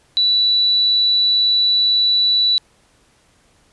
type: tone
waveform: sine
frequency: 3951 Hz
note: B7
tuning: in tune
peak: -12 dBFS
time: 0.17-2.58 s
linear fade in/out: 0 ms
effects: pink hiss -56 dBFS RMS until 3.72 s + resampled to 24000 Hz